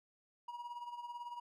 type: tone with tremolo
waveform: triangle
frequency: 959 Hz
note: A#5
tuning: 49 cents sharp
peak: -39 dBFS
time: 0.48-1.4 s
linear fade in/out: 5 ms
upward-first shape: sine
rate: 18 Hz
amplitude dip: 65%
effects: none